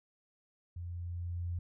sine tone with level ramp, 87 Hz, F2, 6 cents flat, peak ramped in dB -39 to -33 dBFS, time 0.76-1.59 s, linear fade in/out 5 ms, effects none

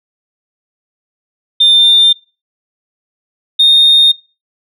sine tone pair in turn, 3599 / 3677 Hz, A7 / A#7, +38 / -24 cents, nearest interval unison, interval 38 cents, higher second, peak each -3 dBFS, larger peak neither, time 1.6-2.13 / 3.59-4.12 s, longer neither, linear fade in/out 10 ms, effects noise-tail reverb RT60 0.3 s tail -21 dB re dry + tanh soft clip ceiling -1 dBFS

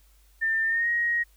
sine tone with pitch glide, 1795 to 1884.2 Hz, A6 to A#6, +34 to +18 cents, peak -22 dBFS, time 0.41-1.24 s, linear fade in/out 20 ms, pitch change +84 cents, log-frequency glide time 0.66-0.89 s, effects added 50 Hz sine -56 dBFS peak until 1.36 s + white hiss -64 dBFS RMS until 1.36 s

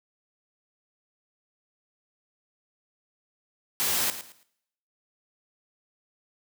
white noise with echo, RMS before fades -26 dBFS, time 3.8-4.1 s, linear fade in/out 0 ms, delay 110 ms, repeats 3, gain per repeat -12 dB, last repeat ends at 4.43 s, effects noise-tail reverb RT60 0.8 s tail -23 dB re dry + high-pass 100 Hz 12 dB/octave

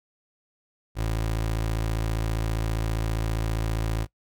25% pulse tone, 55 Hz, A1, in tune, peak -21 dBFS, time 0.95-4.07 s, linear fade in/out 50 ms, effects noise-tail reverb RT60 0.1 s tail -21 dB re dry

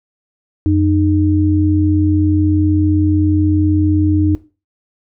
sine tone pair together, 90.5 / 306.5 Hz, F#2 / D#4, -38 / -26 cents, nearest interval octave + major sixth, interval 2112 cents, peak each -13 dBFS, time 0.66-4.35 s, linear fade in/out 0 ms, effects noise-tail reverb RT60 0.3 s tail -17 dB re dry

